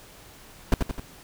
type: noise with echo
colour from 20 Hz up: brown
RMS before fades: -17 dBFS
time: 0.72-0.74 s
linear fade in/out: 2 ms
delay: 86 ms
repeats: 3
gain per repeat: -5 dB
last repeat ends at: 0.998 s
effects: pink hiss -49 dBFS RMS until 1.23 s